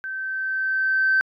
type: tone with level ramp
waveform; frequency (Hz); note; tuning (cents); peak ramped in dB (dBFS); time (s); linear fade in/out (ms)
sine; 1547; G6; -23; -28 to -14; 0.04-1.21; 0
effects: tanh soft clip ceiling -12 dBFS